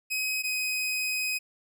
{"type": "tone pair in turn", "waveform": "sawtooth", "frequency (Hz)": [2532, 2515], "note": ["D#7", "D#7"], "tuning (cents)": [30, 18], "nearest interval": "unison", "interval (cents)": 12, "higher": "first", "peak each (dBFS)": -24, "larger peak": "neither", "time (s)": [[0.1, 0.43], [0.43, 1.39]], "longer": "second", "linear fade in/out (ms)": 20, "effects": []}